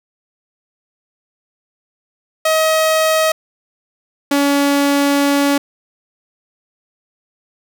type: tone pair in turn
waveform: sawtooth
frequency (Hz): 634 / 283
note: D#5 / C#4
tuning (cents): +32 / +36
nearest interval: octave + major second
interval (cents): 1396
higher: first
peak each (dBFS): -8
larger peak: neither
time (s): 2.45-3.32 / 4.31-5.58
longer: second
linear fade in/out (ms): 5
effects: none